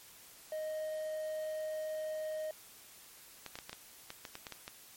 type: tone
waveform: triangle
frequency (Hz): 622.3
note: D#5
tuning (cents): 0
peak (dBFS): -34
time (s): 0.52-2.51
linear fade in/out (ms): 2
type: clicks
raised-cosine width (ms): 0.2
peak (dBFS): -25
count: 11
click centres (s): 3.463 / 3.555 / 3.588 / 3.695 / 3.73 / 4.104 / 4.252 / 4.354 / 4.468 / 4.523 / 4.679
effects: white hiss -56 dBFS RMS until 4.96 s + MP3 64 kbps